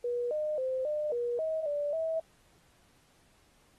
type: tone with pitch steps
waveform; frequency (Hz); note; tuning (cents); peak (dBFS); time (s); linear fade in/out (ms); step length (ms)
sine; 483.5 / 609 / 519 / 602 / 479.6 / 636 / 583 / 647; B4 / D#5 / C5 / D5 / A#4 / D#5 / D5 / E5; -37 / -37 / -14 / +43 / +49 / +38 / -13 / -32; -29; 0.04-2.2; 5; 270
effects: pink hiss -66 dBFS RMS until 3.78 s + AAC 32 kbps